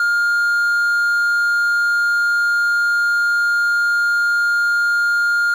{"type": "tone with quantisation", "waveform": "triangle", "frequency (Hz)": 1411, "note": "F6", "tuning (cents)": 17, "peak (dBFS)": -12, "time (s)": [0, 5.54], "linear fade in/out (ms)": 2, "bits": 7, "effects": []}